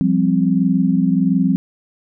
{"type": "chord", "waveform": "sine", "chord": "F suspended second", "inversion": "none", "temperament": "equal", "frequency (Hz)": [174.61, 196, 261.6], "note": ["F3", "G3", "C4"], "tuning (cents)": [0, 0, 0], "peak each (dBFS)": -17, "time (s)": [0.01, 1.56], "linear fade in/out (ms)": 0, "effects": []}